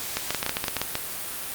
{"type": "clicks", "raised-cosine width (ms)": 0.2, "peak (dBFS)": -7, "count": 12, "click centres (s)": [0.17, 0.306, 0.347, 0.429, 0.464, 0.494, 0.569, 0.641, 0.682, 0.767, 0.816, 0.954], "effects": ["white hiss -33 dBFS RMS until 1.54 s", "Opus 48 kbps"]}